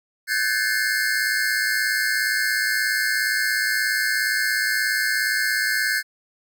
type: tone cluster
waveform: square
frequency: 1529 / 1651 / 1748 / 2127 / 4249 Hz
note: G6 / G#6 / A6 / C7 / C8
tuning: -44 / -11 / -12 / +28 / +26 cents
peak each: -25 / -27 / -26 / -30 / -33 dBFS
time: 0.27-6.03 s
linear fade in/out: 50 ms
effects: none